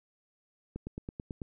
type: click train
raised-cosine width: 3 ms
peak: -25 dBFS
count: 7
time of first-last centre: 0.76-1.418 s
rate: 9.12 Hz
effects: none